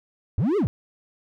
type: linear two-way sweep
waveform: triangle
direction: up then down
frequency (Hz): 73.42 to 442.1 to 73.42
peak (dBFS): -17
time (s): 0.38-0.67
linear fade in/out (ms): 0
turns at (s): 0.57
effects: none